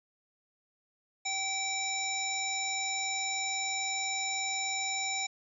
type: harmonic tone with a mistuned harmonic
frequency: 771 Hz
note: G5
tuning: 29 cents flat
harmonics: 1 / 3 / 5 / 7 / 9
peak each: -38 / -35 / -38 / -41 / -36 dBFS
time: 1.25-5.27 s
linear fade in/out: 10 ms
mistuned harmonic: 9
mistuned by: +23 cents
effects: none